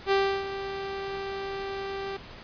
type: tone with ADSR envelope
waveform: sawtooth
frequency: 392 Hz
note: G4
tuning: in tune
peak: -16 dBFS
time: 0.06-2.17 s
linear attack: 56 ms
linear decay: 320 ms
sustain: -12 dB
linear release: 7 ms
effects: pink hiss -45 dBFS RMS until 2.43 s + resampled to 11025 Hz